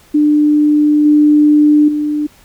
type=tone with level steps; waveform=sine; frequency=298.3 Hz; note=D4; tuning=27 cents sharp; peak=-7 / -5 / -13 dBFS; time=0.14-2.27 s; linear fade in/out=10 ms; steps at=1.05 / 1.88 s; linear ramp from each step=5 ms; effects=pink hiss -46 dBFS RMS until 2.44 s